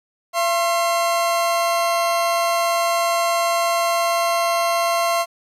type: tone pair together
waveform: 40% pulse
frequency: 679.6 / 1068 Hz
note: F5 / C6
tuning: -47 / +35 cents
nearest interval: minor sixth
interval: 782 cents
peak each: -18 / -21 dBFS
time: 0.33-5.26 s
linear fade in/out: 50 ms
effects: resampled to 32000 Hz + 9-bit